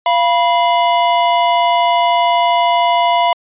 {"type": "tone pair together", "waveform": "square", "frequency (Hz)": [691, 978.2], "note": ["F5", "B5"], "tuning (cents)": [-19, -17], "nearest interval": "tritone", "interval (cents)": 602, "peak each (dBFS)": -14, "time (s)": [0.06, 3.33], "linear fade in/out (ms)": 2, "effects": ["resampled to 8000 Hz"]}